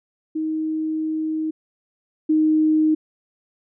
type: tone pair in turn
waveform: sine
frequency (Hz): 314.3 / 311.2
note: D#4 / D#4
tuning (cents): +18 / 0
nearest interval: unison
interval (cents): 18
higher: first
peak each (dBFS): -21 / -14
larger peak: second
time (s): 0.35-1.51 / 2.29-2.95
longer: first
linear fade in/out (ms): 10
effects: none